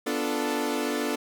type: chord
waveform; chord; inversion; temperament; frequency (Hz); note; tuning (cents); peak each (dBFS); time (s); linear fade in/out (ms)
sawtooth; B half-diminished seventh; none; equal; 246.9 / 293.7 / 349.2 / 440; B3 / D4 / F4 / A4; 0 / 0 / 0 / 0; -28 / -26 / -31 / -27; 0.06-1.16; 10
effects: none